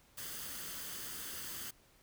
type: noise with comb filter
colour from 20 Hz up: white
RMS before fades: -44 dBFS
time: 0.17-1.71 s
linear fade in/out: 10 ms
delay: 0.63 ms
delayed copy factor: +0.5
effects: pink hiss -66 dBFS RMS until 2.02 s